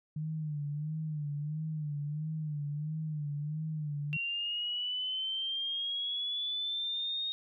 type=tone with vibrato; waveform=sine; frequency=151.2 Hz; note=D#3; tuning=49 cents flat; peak=-33 dBFS; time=0.16-4.17 s; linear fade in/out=5 ms; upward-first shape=sine; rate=1.5 Hz; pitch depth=74 cents each way
type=linear sweep; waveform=sine; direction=up; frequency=2738 to 3729 Hz; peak=-32 dBFS; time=4.13-7.32 s; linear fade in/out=0 ms
effects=none